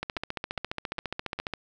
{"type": "two click trains", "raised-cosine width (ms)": 0.3, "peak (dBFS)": [-15, -18], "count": [23, 4], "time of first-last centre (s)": [[0.03, 1.537], [0.17, 1.39]], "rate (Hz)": [14.6, 2.46], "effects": []}